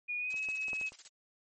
sine tone with pitch glide, 2447 to 2564 Hz, D#7 to E7, -29 to -49 cents, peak -33 dBFS, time 0.08-0.9 s, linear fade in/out 20 ms, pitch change +80 cents, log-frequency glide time 0.18-0.38 s
blue noise with tremolo, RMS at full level -45 dBFS, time 0.3-1.08 s, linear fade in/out 5 ms, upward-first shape square, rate 16 Hz, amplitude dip 80%
clicks, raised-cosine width 1 ms, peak -40 / -36 / -38 / -31 / -36 / -40 dBFS, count 6, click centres 0.342 / 0.487 / 0.683 / 0.732 / 0.813 / 0.921 s
effects low-pass 11000 Hz 12 dB/octave + MP3 32 kbps

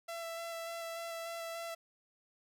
sawtooth tone with vibrato, 668 Hz, E5, 23 cents sharp, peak -36 dBFS, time 0.08-1.75 s, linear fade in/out 10 ms, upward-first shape square, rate 3.4 Hz, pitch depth 11 cents each way, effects none

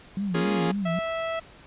sine tone with vibrato, 185 Hz, F#3, in tune, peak -25 dBFS, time 0.17-0.99 s, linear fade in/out 2 ms, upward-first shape sine, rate 3.7 Hz, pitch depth 170 cents each way
sawtooth chord, Bb minor seventh, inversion none, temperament equal, 233.1 / 277.2 / 349.2 / 415.3 Hz, Bb3 / Db4 / F4 / Ab4, 0 / 0 / 0 / 0 cents, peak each -28 / -27 / -27 / -24 dBFS, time 0.34-0.72 s, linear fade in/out 10 ms
sawtooth tone, 656 Hz, E5, 9 cents flat, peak -23 dBFS, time 0.85-1.4 s, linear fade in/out 10 ms
effects pink hiss -50 dBFS RMS until 1.66 s + resampled to 8000 Hz

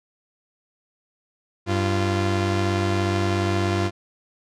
sawtooth tone pair together, 96.87 / 345.2 Hz, G2 / F4, -20 / -20 cents, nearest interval octave + minor seventh, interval 2200 cents, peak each -18 / -20 dBFS, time 1.66-3.91 s, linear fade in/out 50 ms, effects low-pass 6000 Hz 12 dB/octave

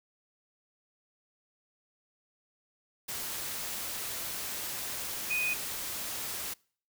sine tone in noise, 2489 Hz, D#7, in tune, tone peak -28 dBFS, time 5.3-5.54 s, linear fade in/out 10 ms, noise white, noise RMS -37 dBFS, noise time 3.08-6.54 s, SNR +6 dB, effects noise-tail reverb RT60 0.5 s tail -26 dB re dry

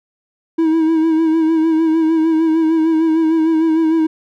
triangle tone with vibrato, 321.6 Hz, E4, 43 cents flat, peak -9 dBFS, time 0.58-4.07 s, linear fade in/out 10 ms, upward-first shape sine, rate 6.6 Hz, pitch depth 41 cents each way, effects none

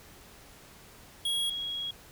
square / sine tone pair in turn, 3310 / 3310 Hz, G#7 / G#7, -6 / -6 cents, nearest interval unison, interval 0 cents, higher neither, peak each -28 / -32 dBFS, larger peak first, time 1.25-1.5 / 1.5-1.91 s, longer second, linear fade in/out 5 ms, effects pink hiss -53 dBFS RMS until 2.11 s

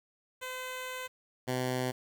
10% pulse tone pair in turn, 511 / 127.2 Hz, C5 / C3, -41 / -48 cents, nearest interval 2 octaves, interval 2407 cents, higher first, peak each -29 / -22 dBFS, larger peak second, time 0.41-1.08 / 1.47-1.92 s, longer first, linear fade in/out 20 ms, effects 10-bit

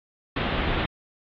pink low-pass noise, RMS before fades -26 dBFS, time 0.36-0.86 s, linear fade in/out 5 ms, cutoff 3600 Hz, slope 48 dB/octave, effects AAC 32 kbps

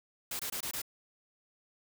white noise bursts, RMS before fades -37 dBFS, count 5, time 0.31-0.818 s, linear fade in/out 5 ms, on 84 ms, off 22 ms, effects none

